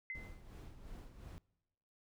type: tone with exponential decay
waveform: sine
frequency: 2057 Hz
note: C7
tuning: 30 cents flat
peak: -38 dBFS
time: 0.1-0.41 s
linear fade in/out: 1 ms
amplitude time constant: 66 ms
type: noise with tremolo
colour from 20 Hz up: brown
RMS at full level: -49 dBFS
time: 0.15-1.38 s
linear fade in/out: 0 ms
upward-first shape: sine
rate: 2.8 Hz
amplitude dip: 60%
effects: noise-tail reverb RT60 1.0 s tail -24 dB re dry